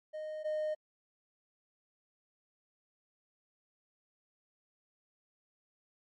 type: tone pair in turn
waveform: triangle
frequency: 618 / 615 Hz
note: D#5 / D#5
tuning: -12 / -20 cents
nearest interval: unison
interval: 8 cents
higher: first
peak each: -36 / -29 dBFS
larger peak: second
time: 0.13-0.44 / 0.44-0.75 s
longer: neither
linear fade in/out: 20 ms
effects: tanh soft clip ceiling -25 dBFS + MP3 48 kbps